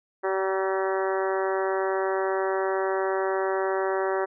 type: harmonic tone with a mistuned harmonic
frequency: 191.5 Hz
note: G3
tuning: 40 cents flat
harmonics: 2 / 3 / 4 / 5 / 6 / 7 / 8 / 9 / 10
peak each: -26 / -30 / -32 / -34 / -36 / -37 / -38 / -39 / -40 dBFS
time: 0.23-4.26 s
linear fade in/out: 20 ms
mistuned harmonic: 5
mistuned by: -15 cents
effects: none